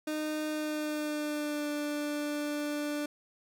30% pulse tone with pitch glide, 306.9 to 294.7 Hz, D#4 to D4, -24 to +6 cents, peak -29 dBFS, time 0.07-3.06 s, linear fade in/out 5 ms, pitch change -70 cents, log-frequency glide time 0.48-1.7 s, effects none

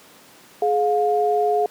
sine tone pair together, 420.9 / 710 Hz, G#4 / F5, +23 / +28 cents, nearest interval major sixth, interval 905 cents, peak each -19 / -19 dBFS, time 0.62-1.66 s, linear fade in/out 2 ms, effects pink hiss -48 dBFS RMS until 1.7 s + high-pass 200 Hz 12 dB/octave

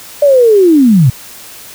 sine linear sweep, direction down, 593 to 114.8 Hz, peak -3 dBFS, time 0.22-1.1 s, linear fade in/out 5 ms, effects white hiss -32 dBFS RMS until 1.74 s

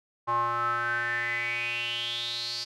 square tone with band-pass filter sweep, 118.6 Hz, A#2, 30 cents sharp, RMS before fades -30 dBFS, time 0.27-2.65 s, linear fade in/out 20 ms, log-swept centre 1000 to 4800 Hz, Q 8.5, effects none

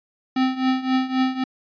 square tone with tremolo, 259.7 Hz, C4, 13 cents flat, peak -16 dBFS, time 0.36-1.44 s, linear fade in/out 5 ms, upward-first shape triangle, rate 3.8 Hz, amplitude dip 85%, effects resampled to 11025 Hz

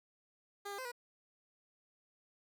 15% pulse tone with pitch steps, 404.4 / 401.3 / 517 / 485 Hz, G#4 / G4 / C5 / B4, -46 / +41 / -21 / -31 cents, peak -35 dBFS, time 0.65-0.918 s, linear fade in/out 10 ms, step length 67 ms, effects none

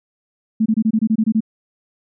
sine tone bursts, 220 Hz, A3, in tune, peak -12 dBFS, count 10, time 0.6-1.406 s, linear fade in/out 10 ms, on 59 ms, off 24 ms, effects none

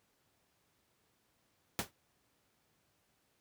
pink noise with exponential decay, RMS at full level -30 dBFS, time 1.79-1.91 s, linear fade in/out 0 ms, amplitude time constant 24 ms, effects pink hiss -75 dBFS RMS until 3.4 s + high-pass 80 Hz 12 dB/octave

